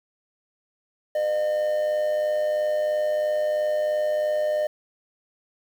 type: tone with amplitude modulation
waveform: triangle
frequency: 607 Hz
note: D#5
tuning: 43 cents flat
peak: -17 dBFS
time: 1.15-4.67 s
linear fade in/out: 5 ms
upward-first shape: sine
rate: 103 Hz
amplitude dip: 45%
effects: 8-bit